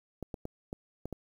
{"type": "clicks", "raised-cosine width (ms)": 2, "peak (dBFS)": -24, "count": 6, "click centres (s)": [0.227, 0.342, 0.454, 0.729, 1.056, 1.127], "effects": ["9-bit"]}